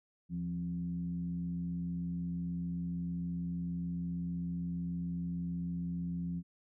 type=tone with frequency modulation; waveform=sine; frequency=172.3 Hz; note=F3; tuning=23 cents flat; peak=-34 dBFS; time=0.29-6.43 s; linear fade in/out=50 ms; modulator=92.1 Hz; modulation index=0.49; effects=none